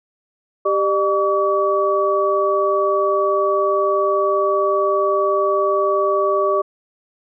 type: tone cluster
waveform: sine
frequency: 393.5 / 604 / 1139 Hz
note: G4 / D5 / C#6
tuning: +7 / +48 / +47 cents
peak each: -19 dBFS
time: 0.65-6.62 s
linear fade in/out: 10 ms
effects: none